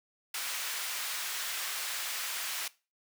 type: high-pass noise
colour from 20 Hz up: pink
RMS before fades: -36 dBFS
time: 0.34-2.68 s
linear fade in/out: 5 ms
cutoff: 1500 Hz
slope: 12 dB/octave
effects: noise-tail reverb RT60 0.3 s tail -20 dB re dry